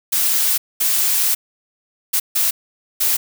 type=noise bursts at uneven times; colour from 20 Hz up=blue; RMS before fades=-17 dBFS; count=5; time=0.12-0.58 / 0.8-1.35 / 2.13-2.2 / 2.35-2.51 / 3-3.17 s; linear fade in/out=10 ms; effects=none